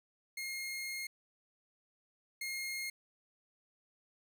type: tone pair in turn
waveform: sawtooth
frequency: 2141 / 2141 Hz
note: C7 / C7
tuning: +39 / +39 cents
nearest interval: unison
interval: 0 cents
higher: neither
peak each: -35 / -34 dBFS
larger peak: second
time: 0.37-1.07 / 2.41-2.9 s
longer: first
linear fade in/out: 5 ms
effects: none